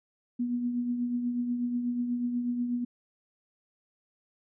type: tone with tremolo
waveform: sine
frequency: 242.8 Hz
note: B3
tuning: 29 cents flat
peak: -25 dBFS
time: 0.39-2.85 s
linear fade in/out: 10 ms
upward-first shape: triangle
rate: 8.2 Hz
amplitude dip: 50%
effects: none